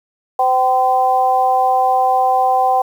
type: tone with amplitude modulation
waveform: sine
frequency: 770 Hz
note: G5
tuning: 31 cents flat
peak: -7 dBFS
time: 0.39-2.82 s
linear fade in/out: 5 ms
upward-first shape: sine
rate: 256 Hz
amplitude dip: 85%
effects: 7-bit